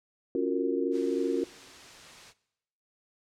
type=chord; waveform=sine; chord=Gb major seventh; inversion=second; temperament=just; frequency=277.5 / 346.9 / 370 / 462.5 Hz; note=Db4 / F4 / Gb4 / Bb4; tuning=+2 / -12 / 0 / -14 cents; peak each=-31 dBFS; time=0.35-1.44 s; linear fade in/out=2 ms
type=noise; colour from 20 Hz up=white; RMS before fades=-48 dBFS; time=0.91-2.34 s; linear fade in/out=50 ms
effects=noise-tail reverb RT60 0.9 s tail -20 dB re dry + low-pass 6000 Hz 12 dB/octave